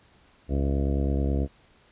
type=harmonic tone with a mistuned harmonic; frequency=69.3 Hz; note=C#2; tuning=in tune; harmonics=1 / 2 / 3 / 4 / 5 / 6 / 7 / 8 / 9 / 10; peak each=-24 / -31 / -33 / -32 / -36 / -39 / -37 / -44 / -42 / -44 dBFS; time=0.48-1.48 s; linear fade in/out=50 ms; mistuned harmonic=10; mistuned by=-33 cents; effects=pink hiss -59 dBFS RMS until 1.91 s + resampled to 8000 Hz

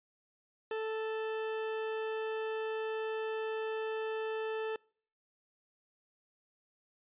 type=tone; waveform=40% pulse; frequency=439.7 Hz; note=A4; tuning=1 cent flat; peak=-33 dBFS; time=0.71-4.76 s; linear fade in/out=2 ms; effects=noise-tail reverb RT60 0.5 s tail -26 dB re dry + resampled to 8000 Hz

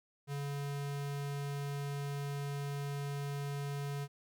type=tone; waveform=square; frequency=141.9 Hz; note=C#3; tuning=41 cents sharp; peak=-37 dBFS; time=0.27-4.08 s; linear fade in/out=50 ms; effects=none

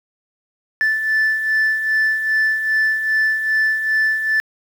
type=beating tone pair; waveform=sine; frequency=1753 / 1755.5 Hz; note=A6 / A6; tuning=-7 / -4 cents; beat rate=2.5 Hz; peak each=-21 / -14 dBFS; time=0.81-4.4 s; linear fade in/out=0 ms; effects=tanh soft clip ceiling -12 dBFS + 7-bit

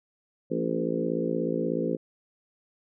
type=harmonic tone with a mistuned harmonic; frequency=56.6 Hz; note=A1; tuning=50 cents sharp; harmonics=3 / 4 / 5 / 6 / 7 / 8 / 9; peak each=-33 / -33 / -33 / -33 / -33 / -33 / -33 dBFS; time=0.5-1.97 s; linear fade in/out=20 ms; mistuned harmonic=5; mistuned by=-30 cents; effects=none

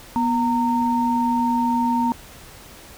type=tone pair together; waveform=sine; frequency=243.3 / 920 Hz; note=B3 / A#5; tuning=-26 / -23 cents; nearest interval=octave + major seventh; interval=2303 cents; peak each=-20 dBFS; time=0.16-2.12 s; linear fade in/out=0 ms; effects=pink hiss -43 dBFS RMS until 2.97 s

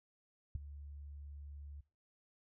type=tone with ADSR envelope; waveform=sine; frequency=71.9 Hz; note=D2; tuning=36 cents flat; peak=-29 dBFS; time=0.55-1.81 s; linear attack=4 ms; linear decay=10 ms; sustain=-18 dB; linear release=9 ms; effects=noise-tail reverb RT60 0.4 s tail -23 dB re dry + tanh soft clip ceiling -30 dBFS

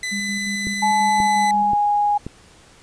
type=tone; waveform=sawtooth; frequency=2006 Hz; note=B6; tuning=26 cents sharp; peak=-20 dBFS; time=0.03-1.51 s; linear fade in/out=2 ms
type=tone with tremolo; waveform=sine; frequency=201.6 Hz; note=G3; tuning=49 cents sharp; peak=-25 dBFS; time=0.11-1.73 s; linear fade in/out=20 ms; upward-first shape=square; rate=5.6 Hz; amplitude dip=35%
type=click train; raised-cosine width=3 ms; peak=-16 dBFS; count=4; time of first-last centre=0.67-2.266 s; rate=1.88 Hz
type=tone with pitch glide; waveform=sine; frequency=856 to 825.4 Hz; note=A5 to G#5; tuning=-48 to -11 cents; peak=-15 dBFS; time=0.82-2.18 s; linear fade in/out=10 ms; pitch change=-63 cents; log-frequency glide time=1.12-1.76 s
effects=pink hiss -49 dBFS RMS until 2.82 s + resampled to 22050 Hz

